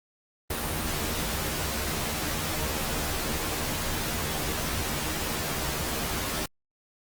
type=noise with comb filter; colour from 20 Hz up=pink; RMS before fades=-30 dBFS; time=0.5-6.46 s; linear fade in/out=5 ms; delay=13 ms; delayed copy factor=+0.75; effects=Opus 32 kbps